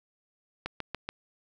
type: click train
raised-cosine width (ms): 0.3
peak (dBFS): -17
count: 4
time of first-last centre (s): 0.66-1.09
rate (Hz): 6.98
effects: none